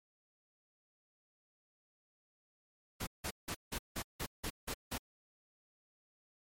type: noise bursts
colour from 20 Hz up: pink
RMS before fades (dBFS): -39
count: 9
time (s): 3-4.981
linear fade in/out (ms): 10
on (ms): 69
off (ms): 170
effects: MP3 64 kbps